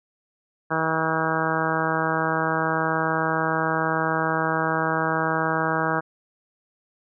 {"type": "harmonic tone", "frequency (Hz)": 160.4, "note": "E3", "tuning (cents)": -47, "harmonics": [1, 2, 3, 4, 5, 6, 7, 8, 9, 10], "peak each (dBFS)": [-30, -30, -30, -30, -30, -30, -30, -30, -30, -30], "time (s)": [0.7, 6.01], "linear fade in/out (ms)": 20, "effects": []}